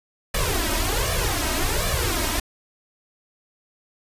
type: noise with flanger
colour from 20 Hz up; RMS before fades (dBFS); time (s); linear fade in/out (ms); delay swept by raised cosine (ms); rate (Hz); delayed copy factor
pink; -23; 0.34-2.4; 5; 1.7 to 3.2; 1.3; +0.85
effects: resampled to 32000 Hz